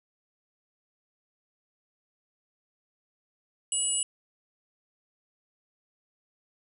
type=tone cluster; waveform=sine; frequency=2913 / 7890 / 9470 Hz; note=F#7 / B8 / D9; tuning=-28 / -3 / +13 cents; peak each=-33 / -28 / -30 dBFS; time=3.72-4.03 s; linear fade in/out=2 ms; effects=none